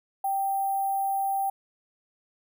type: tone with sample-and-hold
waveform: sine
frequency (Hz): 784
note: G5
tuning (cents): 0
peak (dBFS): -24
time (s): 0.24-1.5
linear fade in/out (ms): 5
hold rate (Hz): 11025
effects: none